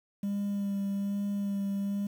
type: tone with vibrato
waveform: sine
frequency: 200.1 Hz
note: G3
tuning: 36 cents sharp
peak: -26 dBFS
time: 0.23-2.07 s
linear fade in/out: 5 ms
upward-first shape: sine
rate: 1.2 Hz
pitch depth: 17 cents each way
effects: tanh soft clip ceiling -28 dBFS + 9-bit